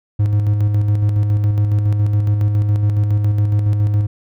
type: tone with tremolo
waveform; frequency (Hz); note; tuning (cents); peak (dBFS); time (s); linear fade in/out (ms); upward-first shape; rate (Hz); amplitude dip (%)
triangle; 103.83; G#2; 0; -9; 0.19-4.07; 10; square; 7.2; 35
effects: none